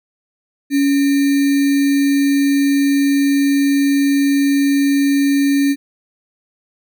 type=tone with sample-and-hold; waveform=sine; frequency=280 Hz; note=C#4; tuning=18 cents sharp; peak=-11 dBFS; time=0.7-5.76 s; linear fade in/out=50 ms; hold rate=2100 Hz; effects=none